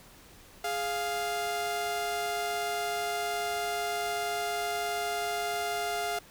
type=tone pair together; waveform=sawtooth; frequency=415.3 / 698.4 Hz; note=G#4 / F5; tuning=0 / 0 cents; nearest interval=major sixth; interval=900 cents; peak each=-32 / -27 dBFS; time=0.64-6.19 s; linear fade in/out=5 ms; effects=pink hiss -54 dBFS RMS until 6.3 s